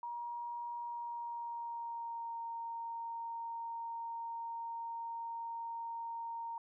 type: tone with pitch glide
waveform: sine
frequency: 950 to 925.1 Hz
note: A#5 to A#5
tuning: +33 to -13 cents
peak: -39 dBFS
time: 0.03-6.58 s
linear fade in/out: 2 ms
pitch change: -46 cents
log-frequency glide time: 0.77-2.41 s
effects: none